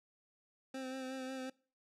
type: tone with vibrato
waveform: 25% pulse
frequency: 261.6 Hz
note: C4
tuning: in tune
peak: -37 dBFS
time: 0.74-1.5 s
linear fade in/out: 5 ms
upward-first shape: sine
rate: 5.5 Hz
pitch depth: 26 cents each way
effects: noise-tail reverb RT60 0.4 s tail -23 dB re dry + low-pass 9000 Hz 12 dB/octave